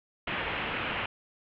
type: low-pass noise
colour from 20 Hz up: white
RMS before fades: -33 dBFS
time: 0.27-1.06 s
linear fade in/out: 5 ms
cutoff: 3000 Hz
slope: 48 dB/octave
effects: none